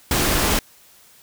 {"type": "noise", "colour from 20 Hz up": "pink", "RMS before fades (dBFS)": -19, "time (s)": [0.11, 0.59], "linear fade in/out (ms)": 2, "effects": ["white hiss -51 dBFS RMS until 1.22 s"]}